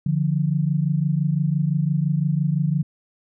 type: tone pair together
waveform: sine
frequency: 146.83 / 172.71 Hz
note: D3 / F3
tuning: 0 / -19 cents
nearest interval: minor third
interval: 281 cents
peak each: -20 / -22 dBFS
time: 0.06-2.83 s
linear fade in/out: 5 ms
effects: none